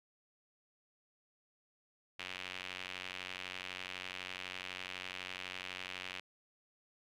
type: tone with band-pass filter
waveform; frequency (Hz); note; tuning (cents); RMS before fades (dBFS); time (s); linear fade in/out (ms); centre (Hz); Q
sawtooth; 92; F#2; -9; -45; 2.19-6.2; 5; 2700; 2.4
effects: none